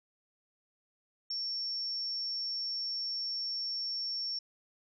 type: tone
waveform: sine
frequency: 5460 Hz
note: F8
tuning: 40 cents flat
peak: -33 dBFS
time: 1.3-4.39 s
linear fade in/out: 5 ms
effects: none